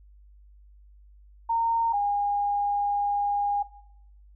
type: tone pair in turn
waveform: sine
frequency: 919 / 814.2 Hz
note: A#5 / G#5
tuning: -25 / -35 cents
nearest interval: major second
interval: 210 cents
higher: first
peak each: -22 dBFS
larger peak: neither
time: 1.49-1.93 / 1.93-3.63 s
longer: second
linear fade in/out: 10 ms
effects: noise-tail reverb RT60 0.8 s tail -18 dB re dry + added 50 Hz sine -50 dBFS peak until 4.35 s